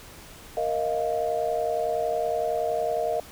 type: chord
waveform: sine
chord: Bb suspended fourth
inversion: none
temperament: equal with one note detuned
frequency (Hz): 466.2 / 627.7 / 698.5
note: Bb4 / Eb5 / F5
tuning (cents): 0 / +15 / 0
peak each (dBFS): -29 / -27 / -28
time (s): 0.57-3.2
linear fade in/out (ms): 2
effects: pink hiss -46 dBFS RMS until 3.31 s